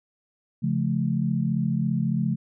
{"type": "chord", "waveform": "sine", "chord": "Db augmented", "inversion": "none", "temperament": "just", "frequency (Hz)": [138.59, 173.24, 216.5], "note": ["Db3", "F3", "A3"], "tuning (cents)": [0, -14, -28], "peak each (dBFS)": -26, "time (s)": [0.62, 2.36], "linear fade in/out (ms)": 20, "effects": []}